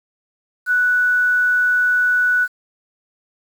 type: tone with quantisation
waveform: sine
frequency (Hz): 1480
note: F#6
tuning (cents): 0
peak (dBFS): -13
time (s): 0.66-2.48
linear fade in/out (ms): 50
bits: 7
effects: none